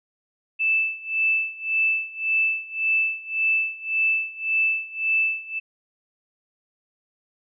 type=tone with tremolo; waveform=sine; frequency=2637 Hz; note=E7; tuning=in tune; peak=-17 dBFS; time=0.59-5.6 s; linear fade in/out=20 ms; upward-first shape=sine; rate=1.8 Hz; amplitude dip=90%; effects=none